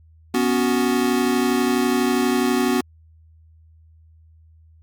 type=chord; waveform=square; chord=B suspended second; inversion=none; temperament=equal with one note detuned; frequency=246.9 / 279.1 / 370 Hz; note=B3 / C#4 / F#4; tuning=0 / +12 / 0 cents; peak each=-21 / -24 / -23 dBFS; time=0.34-2.81 s; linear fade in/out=5 ms; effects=added 80 Hz sine -48 dBFS peak until 4.82 s + Opus 48 kbps